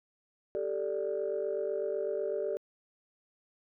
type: chord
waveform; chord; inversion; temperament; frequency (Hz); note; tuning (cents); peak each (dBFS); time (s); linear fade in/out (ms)
sine; G suspended second; none; equal; 392 / 440 / 587.3; G4 / A4 / D5; 0 / 0 / 0; -34; 0.55-2.57; 0
effects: tanh soft clip ceiling -23 dBFS